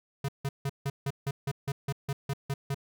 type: tone bursts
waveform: square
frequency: 138.59 Hz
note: C#3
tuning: in tune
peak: -29 dBFS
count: 13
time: 0.24-2.745 s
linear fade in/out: 5 ms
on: 45 ms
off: 160 ms
effects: none